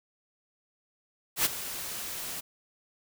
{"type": "noise with ADSR envelope", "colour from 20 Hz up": "white", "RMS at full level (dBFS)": -23, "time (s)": [1.36, 2.41], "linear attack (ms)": 92, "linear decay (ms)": 21, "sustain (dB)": -14, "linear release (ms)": 15, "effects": []}